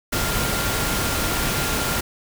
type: tone in noise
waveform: sine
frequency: 1396.9 Hz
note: F6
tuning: in tune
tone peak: -31 dBFS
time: 0.12-2.01 s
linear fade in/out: 10 ms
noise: pink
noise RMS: -23 dBFS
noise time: 0.12-2.01 s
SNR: -11 dB
effects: none